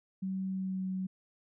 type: tone with pitch glide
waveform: sine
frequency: 190 to 187.71 Hz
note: F#3 to F#3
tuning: +46 to +25 cents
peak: -32 dBFS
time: 0.22-1.07 s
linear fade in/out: 10 ms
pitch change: -21 cents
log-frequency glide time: 0.47-0.87 s
effects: none